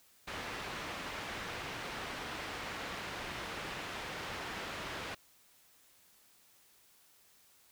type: low-pass noise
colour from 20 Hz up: white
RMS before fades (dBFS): -42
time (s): 0.27-5.15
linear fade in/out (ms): 10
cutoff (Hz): 2400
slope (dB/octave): 12
effects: white hiss -65 dBFS RMS until 7.71 s